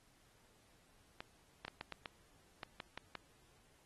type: clicks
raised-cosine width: 0.3 ms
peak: -28 dBFS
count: 10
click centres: 1.205 / 1.65 / 1.681 / 1.811 / 1.923 / 2.058 / 2.632 / 2.802 / 2.976 / 3.153 s
effects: pink hiss -70 dBFS RMS until 3.85 s + AAC 32 kbps